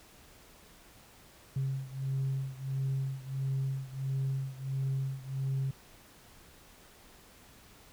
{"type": "beating tone pair", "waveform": "sine", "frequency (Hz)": [134, 135.5], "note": ["C3", "C#3"], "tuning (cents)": [42, -39], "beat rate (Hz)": 1.5, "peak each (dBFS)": [-32, -34], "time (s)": [1.56, 5.71], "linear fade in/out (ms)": 5, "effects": ["tanh soft clip ceiling -26 dBFS", "pink hiss -57 dBFS RMS until 7.92 s"]}